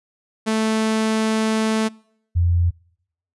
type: tone pair in turn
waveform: sawtooth / sine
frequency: 219.7 / 86.44 Hz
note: A3 / F2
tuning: -2 / -17 cents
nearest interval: octave + major third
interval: 1615 cents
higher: first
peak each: -14 / -14 dBFS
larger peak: neither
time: 0.46-1.89 / 2.35-2.71 s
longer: first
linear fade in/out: 20 ms
effects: noise-tail reverb RT60 0.7 s tail -26 dB re dry + resampled to 24000 Hz